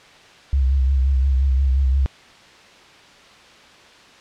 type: tone with vibrato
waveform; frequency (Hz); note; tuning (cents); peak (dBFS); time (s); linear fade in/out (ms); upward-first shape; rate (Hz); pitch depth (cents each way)
sine; 66.7; C2; +34; -14; 0.53-2.06; 0; sine; 5.7; 59
effects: white hiss -46 dBFS RMS until 4.2 s + low-pass 4000 Hz 12 dB/octave